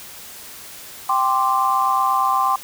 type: chord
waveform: sine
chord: G suspended fourth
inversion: none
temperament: equal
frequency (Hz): 784 / 1046.5 / 1174.7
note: G5 / C6 / D6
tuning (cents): 0 / 0 / 0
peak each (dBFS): -21 / -18 / -21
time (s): 1.09-2.56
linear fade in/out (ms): 5
effects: white hiss -38 dBFS RMS until 2.63 s